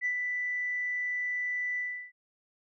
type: tone with ADSR envelope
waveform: sine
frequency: 1982 Hz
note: B6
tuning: 6 cents sharp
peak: -25 dBFS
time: 0.01-2.12 s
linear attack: 45 ms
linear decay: 81 ms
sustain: -4 dB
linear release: 340 ms
effects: tanh soft clip ceiling -21 dBFS